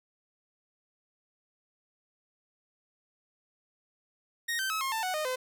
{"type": "tone with pitch steps", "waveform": "sawtooth", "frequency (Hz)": [1864.7, 1550, 1288.4, 1071, 890.2, 740, 615.1, 511.3], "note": ["A#6", "G6", "E6", "C6", "A5", "F#5", "D#5", "C5"], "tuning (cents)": [0, -20, -40, 40, 20, 0, -20, -40], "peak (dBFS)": -26, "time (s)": [4.48, 5.36], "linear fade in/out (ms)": 10, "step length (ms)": 110, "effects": []}